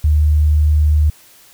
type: tone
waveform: sine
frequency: 75.7 Hz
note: D#2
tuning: 47 cents flat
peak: -9 dBFS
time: 0.04-1.1 s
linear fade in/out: 5 ms
effects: white hiss -46 dBFS RMS until 1.53 s